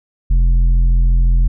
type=tone with tanh clipping; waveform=sine; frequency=42.89 Hz; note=F1; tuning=31 cents flat; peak=-10 dBFS; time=0.3-1.48 s; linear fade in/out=10 ms; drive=7 dB; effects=none